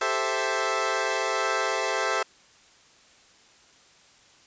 15% pulse chord, A minor seventh, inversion third, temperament equal, 392 / 440 / 523.3 / 659.3 Hz, G4 / A4 / C5 / E5, 0 / 0 / 0 / 0 cents, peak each -25 / -24 / -23 / -23 dBFS, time 0.01-2.23 s, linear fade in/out 5 ms, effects white hiss -56 dBFS RMS until 4.46 s + resampled to 16000 Hz

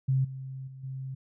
sine tone with level steps, 132.7 Hz, C3, 25 cents sharp, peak -22 / -36 / -42 / -34 dBFS, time 0.08-1.15 s, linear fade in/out 10 ms, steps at 0.24 / 0.67 / 0.83 s, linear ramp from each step 10 ms, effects none

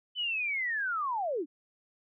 sine linear sweep, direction down, 3039 to 261.6 Hz, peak -29 dBFS, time 0.15-1.46 s, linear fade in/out 50 ms, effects none

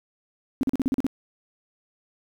sine tone bursts, 264.3 Hz, C4, 18 cents sharp, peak -19 dBFS, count 8, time 0.61-1.066 s, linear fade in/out 0 ms, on 22 ms, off 40 ms, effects 9-bit

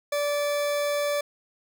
40% pulse tone, 581 Hz, D5, 19 cents flat, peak -23 dBFS, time 0.12-1.21 s, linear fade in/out 5 ms, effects none

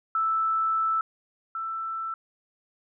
sine tone pair in turn, 1318.5 / 1329.2 Hz, E6 / E6, 0 / +14 cents, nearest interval unison, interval 14 cents, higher second, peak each -22 / -29 dBFS, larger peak first, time 0.15-1.01 / 1.55-2.14 s, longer first, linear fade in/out 2 ms, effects none

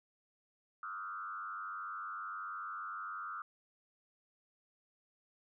sine tone with frequency modulation, 1304 Hz, E6, 19 cents flat, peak -40 dBFS, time 0.83-3.42 s, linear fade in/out 2 ms, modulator 93.4 Hz, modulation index 1.4, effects none

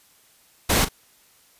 pink noise with echo, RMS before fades -19 dBFS, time 0.69-0.85 s, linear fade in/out 10 ms, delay 39 ms, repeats 1, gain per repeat -13 dB, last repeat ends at 0.889 s, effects white hiss -57 dBFS RMS until 1.59 s + resampled to 32000 Hz

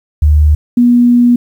sine tone pair in turn, 75.2 / 241.8 Hz, D2 / B3, +42 / -36 cents, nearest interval octave + minor sixth, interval 2022 cents, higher second, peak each -4 dBFS, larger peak neither, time 0.22-0.55 / 0.77-1.36 s, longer second, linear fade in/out 5 ms, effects 7-bit

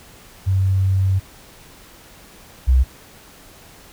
sine tone pair in turn, 95.5 / 64.06 Hz, G2 / C2, -45 / -36 cents, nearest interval perfect fifth, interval 691 cents, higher first, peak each -14 / -10 dBFS, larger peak second, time 0.46-1.2 / 2.67-2.84 s, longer first, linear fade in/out 20 ms, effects pink hiss -45 dBFS RMS until 3.92 s

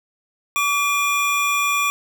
square tone pair together, 1147 / 2411 Hz, D6 / D7, -41 / +45 cents, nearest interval octave + minor second, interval 1286 cents, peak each -21 dBFS, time 0.56-1.9 s, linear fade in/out 0 ms, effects none

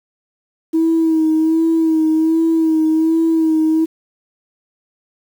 sine tone with vibrato, 321.1 Hz, E4, 45 cents flat, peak -10 dBFS, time 0.73-3.86 s, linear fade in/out 20 ms, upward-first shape sine, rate 1.3 Hz, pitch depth 34 cents each way, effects tanh soft clip ceiling -8 dBFS + 7-bit

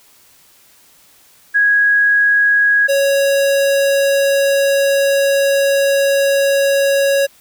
sine / square tone pair in turn, 1656 / 554.2 Hz, G#6 / C#5, -5 / -1 cents, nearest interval octave + perfect fifth, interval 1896 cents, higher first, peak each -9 / -12 dBFS, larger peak first, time 1.54-2.88 / 2.88-7.27 s, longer second, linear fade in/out 20 ms, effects white hiss -49 dBFS RMS until 7.4 s

